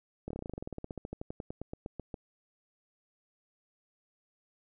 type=slowing click train; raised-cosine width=2 ms; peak=-25 dBFS; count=28; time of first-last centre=0.28-2.142 s; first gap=25 ms; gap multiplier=1.07; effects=none